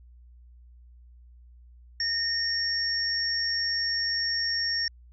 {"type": "tone pair together", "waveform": "sine", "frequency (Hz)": [1835, 5499], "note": ["A#6", "F8"], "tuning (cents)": [-28, -28], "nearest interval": "octave + perfect fifth", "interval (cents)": 1900, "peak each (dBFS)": [-31, -26], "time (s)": [2, 4.88], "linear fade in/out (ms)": 2, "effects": ["added 60 Hz sine -49 dBFS peak until 5.12 s"]}